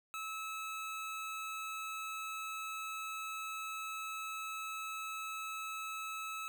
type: tone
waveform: 25% pulse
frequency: 1300 Hz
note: E6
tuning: 24 cents flat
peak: -36 dBFS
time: 0.14-6.48 s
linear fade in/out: 0 ms
effects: none